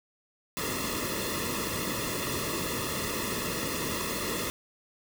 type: noise with comb filter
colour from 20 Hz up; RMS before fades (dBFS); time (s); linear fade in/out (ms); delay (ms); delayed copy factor
pink; -32; 0.57-4.5; 0; 1.3; -1
effects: none